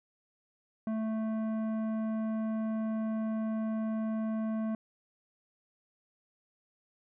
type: tone with tanh clipping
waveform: triangle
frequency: 220.1 Hz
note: A3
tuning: 1 cent sharp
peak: -32 dBFS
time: 0.87-4.75 s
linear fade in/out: 2 ms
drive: 16 dB
effects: none